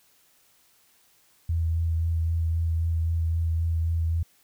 sine tone with vibrato, 82.41 Hz, E2, in tune, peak -22 dBFS, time 1.49-4.23 s, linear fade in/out 5 ms, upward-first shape sine, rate 3.8 Hz, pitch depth 17 cents each way, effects white hiss -62 dBFS RMS until 4.43 s

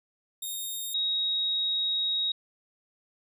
10% pulse / sine tone pair in turn, 3699 / 3785 Hz, A#7 / A#7, -14 / +26 cents, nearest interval unison, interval 40 cents, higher second, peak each -25 dBFS, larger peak neither, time 0.42-0.94 / 0.94-2.32 s, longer second, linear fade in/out 5 ms, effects none

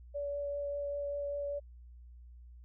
sine tone with vibrato, 572 Hz, D5, 46 cents flat, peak -34 dBFS, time 0.14-1.6 s, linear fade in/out 20 ms, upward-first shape triangle, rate 5.1 Hz, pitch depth 10 cents each way, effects added 60 Hz sine -50 dBFS peak until 2.64 s

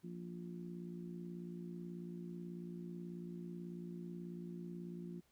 harmonic tone, 58.27 Hz, A#1, in tune, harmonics 3 / 4 / 5 / 6, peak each -46 / -53 / -59 / -52 dBFS, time 0.03-5.21 s, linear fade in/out 20 ms, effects pink hiss -75 dBFS RMS until 5.31 s

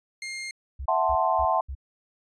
sawtooth tone, 2121 Hz, C7, 23 cents sharp, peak -29 dBFS, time 0.22-0.51 s, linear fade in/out 2 ms
sine tone bursts, 67.2 Hz, C2, 47 cents sharp, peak -31 dBFS, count 4, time 0.79-1.752 s, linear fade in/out 10 ms, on 68 ms, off 230 ms
sine chord, F# half-diminished seventh, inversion third, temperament equal, 659.3 / 740 / 880 / 1046.5 Hz, E5 / F#5 / A5 / C6, 0 / 0 / 0 / 0 cents, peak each -26 dBFS, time 0.88-1.61 s, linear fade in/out 5 ms
effects resampled to 22050 Hz

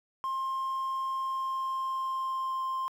triangle tone with pitch glide, 1061 to 1051.2 Hz, C6 to C6, +24 to +8 cents, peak -27 dBFS, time 0.24-2.88 s, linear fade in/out 0 ms, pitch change -16 cents, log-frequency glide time 1.14-2.64 s, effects tanh soft clip ceiling -24 dBFS + 10-bit

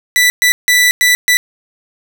sawtooth tone bursts at uneven times, 1975.5 Hz, B6, in tune, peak -4 dBFS, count 5, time 0.16-0.3 / 0.42-0.52 / 0.68-0.91 / 1.01-1.15 / 1.28-1.37 s, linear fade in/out 0 ms, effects none

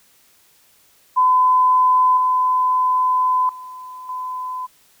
sine tone with level steps, 1013 Hz, B5, 44 cents sharp, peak -11 / -14 / -32 / -24 dBFS, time 1.16-4.67 s, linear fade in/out 20 ms, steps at 2.17 / 3.49 / 4.09 s, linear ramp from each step 2 ms, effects white hiss -55 dBFS RMS until 5 s

